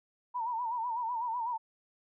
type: tone with vibrato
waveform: sine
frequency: 941 Hz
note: A#5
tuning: 16 cents sharp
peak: -31 dBFS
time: 0.34-1.58 s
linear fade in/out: 20 ms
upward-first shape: sine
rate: 8 Hz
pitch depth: 98 cents each way
effects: none